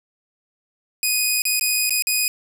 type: tone with dropouts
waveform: 10% pulse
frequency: 2489 Hz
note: D#7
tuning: in tune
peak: -9 dBFS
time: 1.03-2.28 s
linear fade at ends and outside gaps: 1 ms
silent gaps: 1.42-1.453 / 1.596-1.61 / 1.895-1.906 / 2.023-2.07 s
effects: none